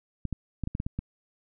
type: clicks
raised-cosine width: 5 ms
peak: -18 dBFS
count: 8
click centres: 0.253 / 0.327 / 0.637 / 0.674 / 0.751 / 0.801 / 0.865 / 0.99 s
effects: none